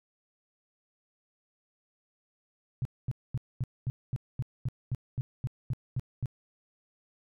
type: tone bursts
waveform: sine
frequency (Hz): 127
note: B2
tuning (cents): +49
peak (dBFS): -27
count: 14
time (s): 2.82-6.258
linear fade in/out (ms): 0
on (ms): 32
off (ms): 230
effects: none